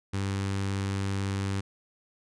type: tone with notch filter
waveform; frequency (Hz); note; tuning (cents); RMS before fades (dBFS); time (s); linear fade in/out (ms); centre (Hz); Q
sawtooth; 98; G2; 0; -30; 0.13-1.61; 10; 640; 1.7
effects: resampled to 22050 Hz